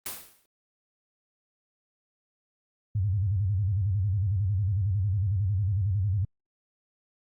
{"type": "noise with exponential decay", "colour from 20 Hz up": "white", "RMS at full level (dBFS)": -31, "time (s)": [0.06, 0.46], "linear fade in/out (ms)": 2, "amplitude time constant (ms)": 86}
{"type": "tone with vibrato", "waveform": "sine", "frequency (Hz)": 98.1, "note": "G2", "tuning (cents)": 2, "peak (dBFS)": -23, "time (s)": [2.95, 6.25], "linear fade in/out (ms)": 5, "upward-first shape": "square", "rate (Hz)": 11, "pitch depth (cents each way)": 130}
{"effects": ["Opus 24 kbps"]}